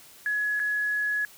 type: tone with dropouts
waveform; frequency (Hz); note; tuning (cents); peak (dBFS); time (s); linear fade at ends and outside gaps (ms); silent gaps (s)
sine; 1688; G#6; +28; -24; 0.26-1.25; 1; 0.595-0.599
effects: white hiss -51 dBFS RMS until 1.37 s